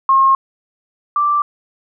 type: tone pair in turn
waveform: sine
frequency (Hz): 1075 / 1173.5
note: C6 / D6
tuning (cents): +47 / -2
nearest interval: major second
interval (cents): 151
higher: second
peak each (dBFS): -8 / -12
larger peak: first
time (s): 0.09-0.35 / 1.16-1.42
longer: neither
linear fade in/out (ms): 2
effects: none